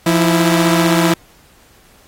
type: tone pair together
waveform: sawtooth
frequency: 171.5 / 327.4 Hz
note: F3 / E4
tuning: -31 / -12 cents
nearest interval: major seventh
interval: 1119 cents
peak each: -10 dBFS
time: 0.06-1.14 s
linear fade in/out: 5 ms
effects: pink hiss -49 dBFS RMS until 2.07 s + AAC 48 kbps